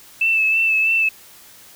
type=tone with vibrato; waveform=sine; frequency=2637 Hz; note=E7; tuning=in tune; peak=-14 dBFS; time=0.21-1.09 s; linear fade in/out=5 ms; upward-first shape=sine; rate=3.1 Hz; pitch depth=29 cents each way; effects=white hiss -45 dBFS RMS until 1.75 s